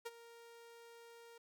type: tone with ADSR envelope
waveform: sawtooth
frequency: 466.2 Hz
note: A#4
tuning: in tune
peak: -37 dBFS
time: 0.05-1.38 s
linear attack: 14 ms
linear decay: 33 ms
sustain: -15 dB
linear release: 5 ms
effects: none